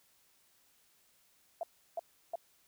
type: tone bursts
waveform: sine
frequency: 675 Hz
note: E5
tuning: 41 cents sharp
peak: -33 dBFS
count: 3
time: 1.61-2.356 s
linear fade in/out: 2 ms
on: 22 ms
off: 340 ms
effects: white hiss -69 dBFS RMS until 2.67 s